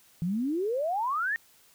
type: exponential sweep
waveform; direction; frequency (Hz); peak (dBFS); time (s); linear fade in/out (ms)
sine; up; 162.3 to 1864.7; -26; 0.22-1.36; 0
effects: white hiss -60 dBFS RMS until 1.74 s